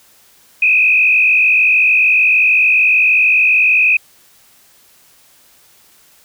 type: tone with frequency modulation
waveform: sine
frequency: 2512 Hz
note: D#7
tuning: 16 cents sharp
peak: -8 dBFS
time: 0.62-3.97 s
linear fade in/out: 5 ms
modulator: 53.3 Hz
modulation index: 1.6
effects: white hiss -49 dBFS RMS until 6.24 s